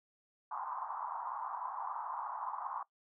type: band-pass noise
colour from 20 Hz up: white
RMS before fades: -41 dBFS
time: 0.51-2.83 s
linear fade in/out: 5 ms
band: 840 to 1100 Hz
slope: 48 dB/octave
effects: noise-tail reverb RT60 0.1 s tail -19 dB re dry